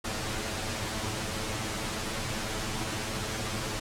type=noise with comb filter; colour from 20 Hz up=pink; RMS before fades=-33 dBFS; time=0.04-3.8 s; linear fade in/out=10 ms; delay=9.2 ms; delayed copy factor=+0.85; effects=low-pass 9000 Hz 12 dB/octave